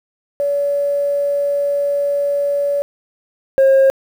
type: tone pair in turn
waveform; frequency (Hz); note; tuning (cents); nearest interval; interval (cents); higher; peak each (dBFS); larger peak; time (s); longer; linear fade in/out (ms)
sine; 570 / 538; C#5 / C5; +48 / +48; minor second; 100; first; -14 / -5; second; 0.4-2.82 / 3.58-3.9; first; 0
effects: tanh soft clip ceiling -7 dBFS + 7-bit